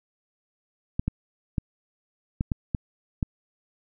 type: clicks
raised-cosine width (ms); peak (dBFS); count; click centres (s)
5; -12; 7; 0.995 / 1.08 / 1.582 / 2.409 / 2.518 / 2.748 / 3.228
effects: none